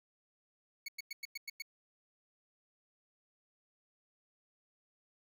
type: tone bursts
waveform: 25% pulse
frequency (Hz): 2217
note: C#7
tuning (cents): 0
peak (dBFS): -36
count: 7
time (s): 0.86-1.622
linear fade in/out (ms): 5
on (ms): 24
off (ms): 99
effects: none